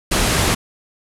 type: low-pass noise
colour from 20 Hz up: pink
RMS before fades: -17 dBFS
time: 0.11-0.55 s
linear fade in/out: 10 ms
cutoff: 12000 Hz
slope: 48 dB/octave
effects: none